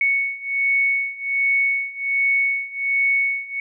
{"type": "beating tone pair", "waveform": "sine", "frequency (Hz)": [2217, 2218.3], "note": ["C#7", "C#7"], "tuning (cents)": [0, 1], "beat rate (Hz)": 1.3, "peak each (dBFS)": [-22, -20], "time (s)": [0.01, 3.6], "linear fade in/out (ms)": 2, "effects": []}